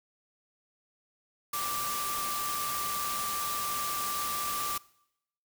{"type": "tone in noise", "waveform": "sine", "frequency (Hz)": 1174.7, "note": "D6", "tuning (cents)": 0, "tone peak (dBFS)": -33, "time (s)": [1.53, 4.78], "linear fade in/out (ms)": 5, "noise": "white", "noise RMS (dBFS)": -35, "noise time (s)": [1.53, 4.78], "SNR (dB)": -1, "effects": ["noise-tail reverb RT60 0.8 s tail -22 dB re dry"]}